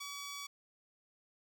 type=tone; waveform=10% pulse; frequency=1139 Hz; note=C#6; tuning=47 cents sharp; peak=-34 dBFS; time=0-0.47 s; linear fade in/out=10 ms; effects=none